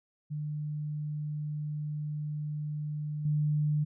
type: tone with level steps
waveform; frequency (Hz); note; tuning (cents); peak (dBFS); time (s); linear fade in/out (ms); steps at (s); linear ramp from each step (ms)
sine; 150; D3; +37; -32 / -25; 0.3-3.85; 20; 3.25; 5
effects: none

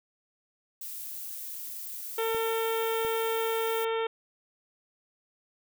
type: noise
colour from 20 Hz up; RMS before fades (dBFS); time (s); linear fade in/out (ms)
violet; -39; 0.81-3.85; 5
type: harmonic tone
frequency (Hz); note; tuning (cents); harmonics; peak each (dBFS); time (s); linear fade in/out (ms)
451.5; A4; +45; 1 / 2 / 3 / 4 / 5 / 6 / 7 / 8; -28 / -35 / -37 / -43 / -42 / -46 / -43 / -47; 2.18-4.07; 5
type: clicks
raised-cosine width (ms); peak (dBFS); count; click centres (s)
2; -28; 2; 2.347 / 3.049
effects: none

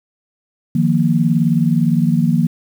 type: chord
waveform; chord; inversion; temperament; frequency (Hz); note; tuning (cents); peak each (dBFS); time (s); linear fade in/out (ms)
sine; Eb suspended second; none; just; 155.56 / 175.01 / 233.3; Eb3 / F3 / Bb3; 0 / +4 / +2; -16; 0.75-2.47; 5
effects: 7-bit

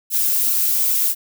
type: noise with flanger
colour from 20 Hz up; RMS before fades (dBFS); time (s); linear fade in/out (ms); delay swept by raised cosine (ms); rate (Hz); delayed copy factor
violet; -18; 0.1-1.15; 50; 0.71 to 3.61; 2.4; +0.5
effects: none

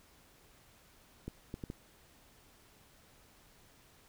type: clicks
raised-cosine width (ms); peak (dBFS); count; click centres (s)
3; -27; 4; 1.28 / 1.541 / 1.638 / 1.701
effects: pink hiss -63 dBFS RMS until 4.08 s

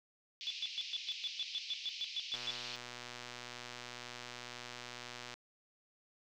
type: band-pass noise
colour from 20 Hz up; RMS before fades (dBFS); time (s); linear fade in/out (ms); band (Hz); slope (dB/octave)
pink; -46; 0.41-2.76; 0; 2500 to 5400; 48
type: tone bursts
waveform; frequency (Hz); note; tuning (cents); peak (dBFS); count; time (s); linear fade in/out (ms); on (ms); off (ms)
sine; 3456; A7; -32; -35; 14; 0.47-2.506; 0; 34; 120
type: click train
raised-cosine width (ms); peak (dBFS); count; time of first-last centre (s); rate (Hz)
0.2; -28; 367; 2.34-5.34; 122
effects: none

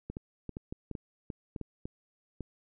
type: clicks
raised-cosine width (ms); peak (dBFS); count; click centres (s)
3; -25; 12; 0.1 / 0.169 / 0.493 / 0.569 / 0.725 / 0.913 / 0.952 / 1.302 / 1.562 / 1.613 / 1.855 / 2.407
effects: none

